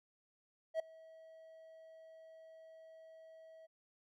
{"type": "tone with ADSR envelope", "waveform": "triangle", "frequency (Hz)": 645, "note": "E5", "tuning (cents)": -38, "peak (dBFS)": -29, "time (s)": [0.74, 3.67], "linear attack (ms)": 56, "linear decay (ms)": 6, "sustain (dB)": -24, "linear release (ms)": 19, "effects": []}